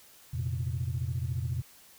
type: chord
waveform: sine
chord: F suspended fourth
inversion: none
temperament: equal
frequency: 87.31 / 116.54 / 130.81 Hz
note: F2 / Bb2 / C3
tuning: 0 / 0 / 0 cents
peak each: -33 dBFS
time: 0.33-1.62 s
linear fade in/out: 10 ms
effects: tanh soft clip ceiling -22 dBFS + white hiss -56 dBFS RMS until 1.98 s